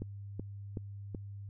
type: click train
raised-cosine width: 3 ms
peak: -25 dBFS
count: 4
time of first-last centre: 0.02-1.148 s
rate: 2.66 Hz
effects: added 100 Hz sine -42 dBFS peak until 1.49 s